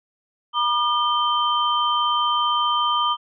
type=tone cluster; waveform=sine; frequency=963 / 1208 / 3110 Hz; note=B5 / D6 / G7; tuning=-44 / +48 / -14 cents; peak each=-24 / -20 / -24 dBFS; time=0.53-3.17 s; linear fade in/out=50 ms; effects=none